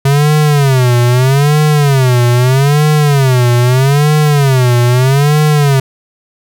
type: tone with vibrato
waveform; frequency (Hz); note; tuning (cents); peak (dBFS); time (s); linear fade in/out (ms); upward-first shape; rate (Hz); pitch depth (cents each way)
square; 135.5; C#3; -39; -7; 0.05-5.8; 5; sine; 0.79; 200
effects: none